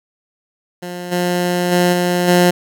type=tone with level steps; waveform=15% pulse; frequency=177.4 Hz; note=F3; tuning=27 cents sharp; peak=-19 / -9 / -5 / -8 / -3 dBFS; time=0.82-2.51 s; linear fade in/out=10 ms; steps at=1.11 / 1.71 / 1.92 / 2.27 s; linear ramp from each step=20 ms; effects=none